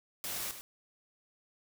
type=noise with echo; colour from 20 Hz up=white; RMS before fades=-38 dBFS; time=0.24-0.51 s; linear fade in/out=0 ms; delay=100 ms; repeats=1; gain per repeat=-9 dB; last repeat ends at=0.61 s; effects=none